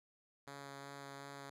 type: tone with vibrato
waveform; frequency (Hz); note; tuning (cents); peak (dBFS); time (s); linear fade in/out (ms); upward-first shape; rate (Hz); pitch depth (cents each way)
5% pulse; 139.7; C#3; +14; -37; 0.47-1.5; 5; sine; 2.7; 11
effects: low-pass 11000 Hz 12 dB/octave